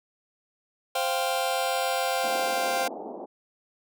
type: chord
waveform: sawtooth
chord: C suspended fourth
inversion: none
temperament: just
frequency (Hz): 523.3 / 697.7 / 784.9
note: C5 / F5 / G5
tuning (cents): 0 / -2 / +2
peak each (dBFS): -25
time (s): 0.95-2.88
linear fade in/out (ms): 5
type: band-pass noise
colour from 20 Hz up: white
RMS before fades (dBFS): -38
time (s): 2.23-3.26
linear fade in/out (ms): 10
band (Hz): 210 to 840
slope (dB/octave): 48
effects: none